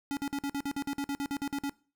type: tone bursts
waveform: square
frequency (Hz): 281.2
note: C#4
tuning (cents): +25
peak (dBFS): -31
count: 15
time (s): 0.11-1.695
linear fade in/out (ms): 0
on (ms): 59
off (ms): 50
effects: noise-tail reverb RT60 0.4 s tail -22 dB re dry